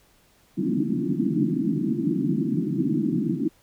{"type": "band-pass noise", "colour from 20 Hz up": "white", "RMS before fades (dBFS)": -24, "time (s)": [0.57, 3.49], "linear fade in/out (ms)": 20, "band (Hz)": [140, 340], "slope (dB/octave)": 96, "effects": ["pink hiss -60 dBFS RMS until 3.62 s"]}